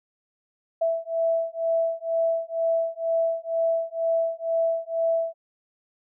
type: beating tone pair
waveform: sine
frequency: 659.3 / 661.4 Hz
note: E5 / E5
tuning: 0 / +6 cents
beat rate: 2.1 Hz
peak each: -25 dBFS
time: 0.81-5.34 s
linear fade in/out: 10 ms
effects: none